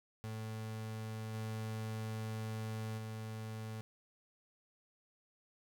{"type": "tone with level steps", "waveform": "35% pulse", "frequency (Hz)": 110, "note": "A2", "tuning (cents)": 0, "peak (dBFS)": [-39, -37, -40], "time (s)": [0.24, 3.81], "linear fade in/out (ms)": 0, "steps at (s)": [1.33, 2.97], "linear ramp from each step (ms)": 20, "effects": []}